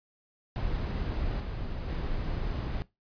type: noise with level steps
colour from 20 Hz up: brown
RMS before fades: -31 / -35 / -32 dBFS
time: 0.56-2.82 s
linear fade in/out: 0 ms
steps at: 1.4 / 1.88 s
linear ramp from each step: 2 ms
effects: noise-tail reverb RT60 0.2 s tail -19 dB re dry + resampled to 11025 Hz